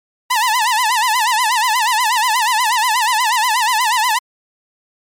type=tone with vibrato; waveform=sawtooth; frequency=932.3 Hz; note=A#5; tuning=in tune; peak=-9 dBFS; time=0.3-4.19 s; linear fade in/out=10 ms; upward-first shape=sine; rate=8.3 Hz; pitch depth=160 cents each way; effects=MP3 64 kbps